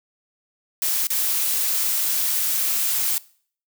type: noise with dropouts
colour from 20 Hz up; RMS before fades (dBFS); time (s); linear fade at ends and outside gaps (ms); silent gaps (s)
blue; -22; 0.82-3.18; 1; 1.07-1.103
effects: noise-tail reverb RT60 0.5 s tail -21 dB re dry